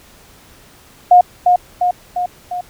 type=tone with echo; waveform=sine; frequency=717 Hz; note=F5; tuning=45 cents sharp; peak=-3 dBFS; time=1.11-1.21 s; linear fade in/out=5 ms; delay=350 ms; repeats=4; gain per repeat=-4 dB; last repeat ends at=2.61 s; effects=pink hiss -45 dBFS RMS until 2.69 s